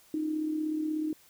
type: tone with amplitude modulation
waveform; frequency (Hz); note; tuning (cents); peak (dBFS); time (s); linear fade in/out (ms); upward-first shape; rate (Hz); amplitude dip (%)
sine; 309.6; D#4; -9; -26; 0.14-1.13; 2; sine; 36.5; 50
effects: white hiss -60 dBFS RMS until 1.29 s